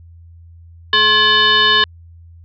sine tone with frequency modulation, 2352 Hz, D7, 2 cents sharp, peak -9 dBFS, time 0.93-1.84 s, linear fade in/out 2 ms, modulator 642 Hz, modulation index 2.3, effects added 84 Hz sine -38 dBFS peak until 2.44 s

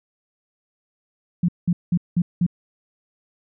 sine tone bursts, 174.61 Hz, F3, in tune, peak -15 dBFS, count 5, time 1.43-2.465 s, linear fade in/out 5 ms, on 55 ms, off 190 ms, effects none

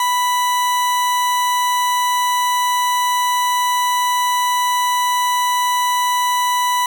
40% pulse tone, 987.8 Hz, B5, in tune, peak -14 dBFS, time 0-6.86 s, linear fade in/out 2 ms, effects none

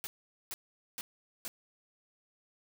white noise bursts, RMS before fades -40 dBFS, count 4, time 0.04-1.48 s, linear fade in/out 0 ms, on 30 ms, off 440 ms, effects none

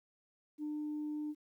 sine tone, 300.4 Hz, D4, 39 cents sharp, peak -35 dBFS, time 0.58-1.35 s, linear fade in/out 50 ms, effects tanh soft clip ceiling -33 dBFS + 12-bit

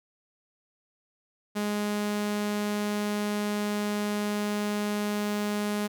sawtooth tone, 207.7 Hz, G#3, in tune, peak -23 dBFS, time 1.55-5.88 s, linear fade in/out 20 ms, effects none

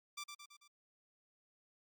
10% pulse tone with echo, 1175 Hz, D6, 1 cent sharp, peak -34 dBFS, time 0.17-0.24 s, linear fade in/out 10 ms, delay 110 ms, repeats 4, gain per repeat -5 dB, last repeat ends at 0.68 s, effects MP3 96 kbps

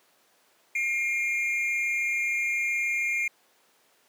triangle tone pair together, 2133 / 2394 Hz, C7 / D7, +33 / +33 cents, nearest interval major second, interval 200 cents, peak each -26 dBFS, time 0.75-3.28 s, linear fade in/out 5 ms, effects pink hiss -63 dBFS RMS until 4.08 s + high-pass 400 Hz 12 dB/octave

